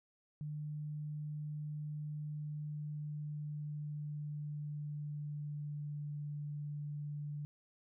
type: tone with pitch glide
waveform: sine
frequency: 150 to 147.08 Hz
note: D3 to D3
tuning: +37 to +3 cents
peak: -39 dBFS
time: 0.41-7.45 s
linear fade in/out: 0 ms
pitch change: -34 cents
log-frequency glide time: 2.31-6.16 s
effects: none